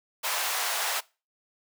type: high-pass noise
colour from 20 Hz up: pink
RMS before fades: -29 dBFS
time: 0.23-1.01 s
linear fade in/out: 20 ms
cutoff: 680 Hz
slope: 24 dB/octave
effects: noise-tail reverb RT60 0.3 s tail -22 dB re dry